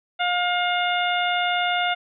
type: harmonic tone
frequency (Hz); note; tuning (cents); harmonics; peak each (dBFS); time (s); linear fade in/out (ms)
711; F5; +31; 1 / 2 / 3 / 4 / 5; -23 / -26 / -28 / -29 / -30; 0.19-1.95; 20
effects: none